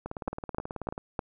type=two click trains; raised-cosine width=1 ms; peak=-21 / -15 dBFS; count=18 / 4; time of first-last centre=0.06-0.979 / 0.28-1.192 s; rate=18.5 / 3.29 Hz; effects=none